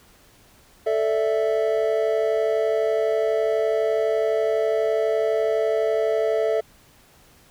triangle chord, A suspended fourth, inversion none, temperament equal, 440 / 587.3 / 659.3 Hz, A4 / D5 / E5, 0 / 0 / 0 cents, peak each -20 / -25 / -21 dBFS, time 0.86-6.61 s, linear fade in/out 10 ms, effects pink hiss -54 dBFS RMS until 7.5 s

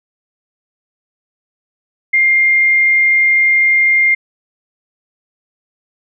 sine tone, 2112 Hz, C7, 16 cents sharp, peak -8 dBFS, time 2.13-4.15 s, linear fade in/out 10 ms, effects none

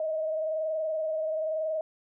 sine tone with frequency modulation, 630 Hz, D#5, 21 cents sharp, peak -27 dBFS, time 0-1.81 s, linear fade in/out 2 ms, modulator 21 Hz, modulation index 0.67, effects none

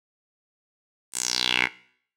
10% pulse tone with band-pass filter sweep, 61.74 Hz, B1, in tune, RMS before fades -25 dBFS, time 1.12-1.69 s, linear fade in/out 50 ms, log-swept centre 9200 to 1900 Hz, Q 4.1, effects noise-tail reverb RT60 0.6 s tail -20 dB re dry

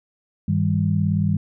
sine tone cluster, 100.4 / 158.2 / 197.4 Hz, G2 / D#3 / G3, +42 / +29 / +12 cents, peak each -22 / -21 / -22 dBFS, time 0.48-1.37 s, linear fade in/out 5 ms, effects none

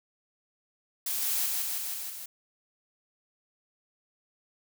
blue noise with echo, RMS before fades -31 dBFS, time 1.06-1.46 s, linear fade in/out 5 ms, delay 160 ms, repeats 5, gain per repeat -2 dB, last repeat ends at 2.26 s, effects none

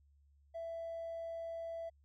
triangle tone, 664 Hz, E5, 12 cents sharp, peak -37 dBFS, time 0.54-1.9 s, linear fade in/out 20 ms, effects tanh soft clip ceiling -37 dBFS + added 71 Hz sine -65 dBFS peak until 2.04 s

